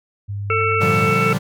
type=tone with pitch glide; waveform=sine; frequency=101 to 102.29 Hz; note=G#2 to G#2; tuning=-48 to -26 cents; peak=-23 dBFS; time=0.28-1.11 s; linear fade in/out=20 ms; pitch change=+22 cents; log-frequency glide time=0.86-0.93 s
type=harmonic tone; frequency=445.4 Hz; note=A4; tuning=21 cents sharp; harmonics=1 / 3 / 5 / 6; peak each=-21 / -19 / -23 / -25 dBFS; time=0.5-1.33 s; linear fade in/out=2 ms
type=chord; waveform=45% pulse; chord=G minor seventh; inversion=first; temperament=equal; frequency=116.54 / 146.83 / 174.61 / 196 Hz; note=Bb2 / D3 / F3 / G3; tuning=0 / 0 / 0 / 0 cents; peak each=-24 dBFS; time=0.8-1.39 s; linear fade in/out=20 ms
effects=none